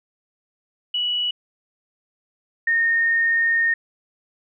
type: tone pair in turn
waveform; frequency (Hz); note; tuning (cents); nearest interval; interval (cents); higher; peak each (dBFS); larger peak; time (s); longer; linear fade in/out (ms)
sine; 2940 / 1838.7; F#7 / A#6; -12 / -24; minor sixth; 812; first; -20 / -16; second; 0.94-1.31 / 2.67-3.74; second; 5
effects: none